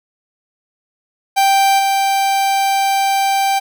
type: tone with level steps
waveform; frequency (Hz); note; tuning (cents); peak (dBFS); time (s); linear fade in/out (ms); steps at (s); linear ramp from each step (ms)
45% pulse; 784; G5; 0; -10 / -13; 1.36-3.6; 20; 1.78; 20
effects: none